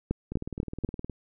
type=two click trains; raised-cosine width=3 ms; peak=-22 / -13 dBFS; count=16 / 4; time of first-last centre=0.32-1.097 / 0.11-0.847 s; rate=19.3 / 4.07 Hz; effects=none